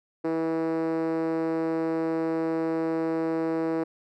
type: tone with band-pass filter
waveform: 5% pulse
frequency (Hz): 162.5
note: E3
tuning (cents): -24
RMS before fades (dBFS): -27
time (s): 0.24-3.84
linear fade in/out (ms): 10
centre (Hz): 380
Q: 4.7
effects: none